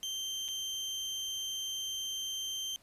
30% pulse tone with dropouts, 3136 Hz, G7, in tune, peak -32 dBFS, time 0.03-2.76 s, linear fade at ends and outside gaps 0 ms, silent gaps 0.481-0.486 s, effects pink hiss -64 dBFS RMS until 2.82 s + resampled to 32000 Hz

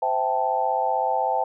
sine chord, A minor seventh, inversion first, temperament equal with one note detuned, 517.2 / 659.3 / 784 / 880 Hz, C5 / E5 / G5 / A5, -20 / 0 / 0 / 0 cents, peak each -28 / -28 / -24 / -25 dBFS, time 0.02-1.44 s, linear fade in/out 5 ms, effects none

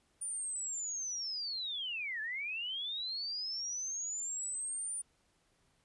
sine linear two-way sweep, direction down then up, 9397 to 1700 to 9397 Hz, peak -36 dBFS, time 0.21-5.02 s, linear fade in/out 10 ms, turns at 2.21 s, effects pink hiss -73 dBFS RMS until 5.84 s + resampled to 24000 Hz

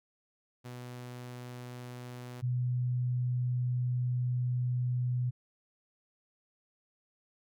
sawtooth / sine tone pair in turn, 123.47 / 124.13 Hz, B2 / B2, 0 / +9 cents, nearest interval unison, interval 9 cents, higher second, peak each -38 / -28 dBFS, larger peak second, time 0.64-2.42 / 2.42-5.31 s, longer second, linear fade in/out 20 ms, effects none

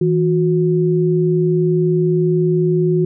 sine tone pair together, 161.97 / 363.6 Hz, E3 / F#4, -30 / -30 cents, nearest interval octave + major second, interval 1400 cents, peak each -15 dBFS, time 0.01-3.05 s, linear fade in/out 5 ms, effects none

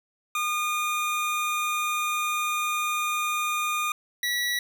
25% pulse tone pair in turn, 1218 / 1939.8 Hz, D#6 / B6, -37 / -32 cents, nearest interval minor sixth, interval 805 cents, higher second, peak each -21 dBFS, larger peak neither, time 0.35-3.92 / 4.23-4.59 s, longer first, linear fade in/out 2 ms, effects none

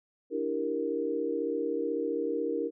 sine chord, E half-diminished seventh, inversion third, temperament equal, 293.7 / 329.6 / 392 / 466.2 Hz, D4 / E4 / G4 / Bb4, 0 / 0 / 0 / 0 cents, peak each -35 / -35 / -36 / -31 dBFS, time 0.3-2.71 s, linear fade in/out 50 ms, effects none

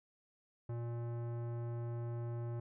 sine tone with tanh clipping, 118.1 Hz, A#2, 23 cents sharp, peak -40 dBFS, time 0.69-2.6 s, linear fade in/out 5 ms, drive 17 dB, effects none

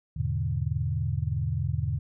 sine chord, E dominant seventh, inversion none, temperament equal, 82.41 / 103.83 / 123.47 / 146.83 Hz, E2 / G#2 / B2 / D3, 0 / 0 / 0 / 0 cents, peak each -31 dBFS, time 0.16-1.99 s, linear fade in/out 10 ms, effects none

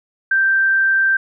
sine tone, 1568 Hz, G6, in tune, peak -12 dBFS, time 0.31-1.17 s, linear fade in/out 5 ms, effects none

